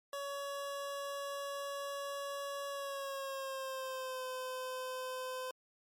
25% pulse tone with pitch glide, 562 to 512.4 Hz, C#5 to C5, +24 to -36 cents, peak -35 dBFS, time 0.13-5.51 s, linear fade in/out 2 ms, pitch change -160 cents, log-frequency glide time 2.7-4.24 s, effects MP3 64 kbps

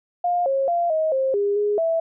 sine tone with pitch steps, 706 / 542 / 690 / 631 / 531 / 405.4 / 414.2 / 658 Hz, F5 / C#5 / F5 / D#5 / C5 / G#4 / G#4 / E5, +19 / -39 / -21 / +24 / +25 / -42 / -5 / -3 cents, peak -18 dBFS, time 0.24-2 s, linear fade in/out 5 ms, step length 220 ms, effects none

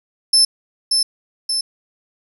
35% pulse tone with echo, 5274 Hz, E8, in tune, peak -7 dBFS, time 0.33-0.45 s, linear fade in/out 5 ms, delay 580 ms, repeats 2, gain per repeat -4 dB, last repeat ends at 1.61 s, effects none

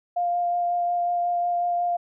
sine tone with vibrato, 701 Hz, F5, 6 cents sharp, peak -21 dBFS, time 0.16-1.97 s, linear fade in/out 10 ms, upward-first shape sine, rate 5.5 Hz, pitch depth 10 cents each way, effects none

